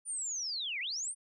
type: linear two-way sweep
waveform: sine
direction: down then up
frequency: 9397 to 1932 to 9397 Hz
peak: -34 dBFS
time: 0.05-1.15 s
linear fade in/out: 50 ms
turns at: 0.8 s
effects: none